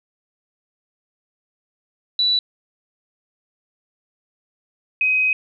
sine tone pair in turn, 3951 / 2522 Hz, B7 / D#7, 0 / +23 cents, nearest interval minor sixth, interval 777 cents, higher first, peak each -15 dBFS, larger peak neither, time 2.19-2.39 / 5.01-5.33 s, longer second, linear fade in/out 2 ms, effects none

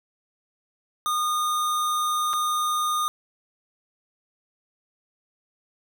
square tone with dropouts, 1225 Hz, D#6, 27 cents flat, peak -23 dBFS, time 1.06-3.08 s, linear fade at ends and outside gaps 0 ms, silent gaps 2.332-2.336 s, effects none

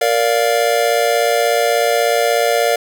square chord, Bb major, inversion none, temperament just, 466.2 / 582.7 / 699.2 Hz, Bb4 / D5 / F5, 0 / -14 / +2 cents, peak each -18 dBFS, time 0.01-2.76 s, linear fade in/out 5 ms, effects none

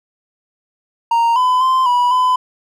triangle tone with pitch steps, 929 / 1008 / 1037 / 978 / 1009 Hz, A#5 / B5 / C6 / B5 / B5, -6 / +35 / -16 / -17 / +37 cents, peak -9 dBFS, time 1.11-2.36 s, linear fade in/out 5 ms, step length 250 ms, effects none

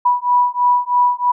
sine beating tone pair, 979 / 982.1 Hz, B5 / B5, -15 / -10 cents, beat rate 3.1 Hz, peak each -15 dBFS, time 0.05-1.32 s, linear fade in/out 10 ms, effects none

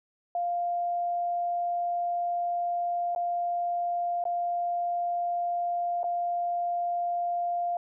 sine tone with dropouts, 698.5 Hz, F5, in tune, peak -26 dBFS, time 0.35-7.77 s, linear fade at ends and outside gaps 2 ms, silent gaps 3.15-3.16 / 4.24-4.253 / 6.032-6.041 s, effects none

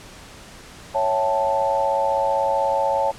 sine chord, A dominant seventh, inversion first, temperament equal, 554.4 / 659.3 / 784 / 880 Hz, C#5 / E5 / G5 / A5, 0 / 0 / 0 / 0 cents, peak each -22 / -27 / -27 / -21 dBFS, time 0.94-3.12 s, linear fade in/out 20 ms, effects pink hiss -42 dBFS RMS until 3.18 s + low-pass 9000 Hz 12 dB/octave

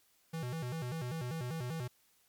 square tone with vibrato, 142 Hz, C#3, 42 cents sharp, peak -37 dBFS, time 0.33-1.88 s, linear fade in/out 10 ms, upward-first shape square, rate 5.1 Hz, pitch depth 240 cents each way, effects white hiss -70 dBFS RMS until 2.28 s + MP3 96 kbps

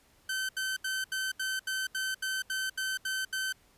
sawtooth tone bursts, 1537 Hz, G6, 35 cents flat, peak -27 dBFS, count 12, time 0.29-3.526 s, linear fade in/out 5 ms, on 200 ms, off 76 ms, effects pink hiss -64 dBFS RMS until 3.77 s + resampled to 32000 Hz

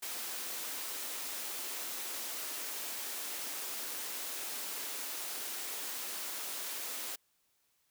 white high-pass noise, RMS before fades -40 dBFS, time 0.02-7.16 s, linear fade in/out 10 ms, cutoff 250 Hz, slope 24 dB/octave, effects white hiss -75 dBFS RMS until 7.9 s

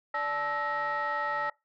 sine tone cluster, 585 / 870 / 1312 / 1885 Hz, D5 / A5 / E6 / A#6, -7 / -20 / -9 / +19 cents, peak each -35 / -32 / -31 / -33 dBFS, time 0.14-1.5 s, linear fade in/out 5 ms, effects noise-tail reverb RT60 0.2 s tail -22 dB re dry + tanh soft clip ceiling -23 dBFS

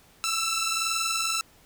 10% pulse tone pair together, 1318.5 / 1339.2 Hz, E6 / E6, 0 / +27 cents, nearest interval unison, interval 27 cents, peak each -20 dBFS, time 0.24-1.41 s, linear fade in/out 0 ms, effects pink hiss -57 dBFS RMS until 1.65 s

